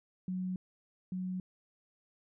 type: tone pair in turn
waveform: sine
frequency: 184.4 / 184.4 Hz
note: F#3 / F#3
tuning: -6 / -6 cents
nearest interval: unison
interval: 0 cents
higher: neither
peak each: -33 / -34 dBFS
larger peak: first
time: 0.28-0.56 / 1.12-1.4 s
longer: neither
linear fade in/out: 2 ms
effects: none